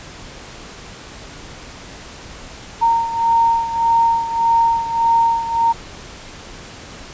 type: beating tone pair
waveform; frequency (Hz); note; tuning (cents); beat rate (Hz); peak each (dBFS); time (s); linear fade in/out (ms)
sine; 921 / 922.7; A#5 / A#5; -21 / -18; 1.7; -14 / -19; 2.81-5.73; 20
effects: pink hiss -36 dBFS RMS until 7.13 s + resampled to 16000 Hz